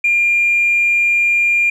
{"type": "tone with tanh clipping", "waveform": "triangle", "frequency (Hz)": 2400, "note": "D7", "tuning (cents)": 37, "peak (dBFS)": -11, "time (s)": [0.04, 1.7], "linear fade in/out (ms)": 5, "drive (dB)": 4, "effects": []}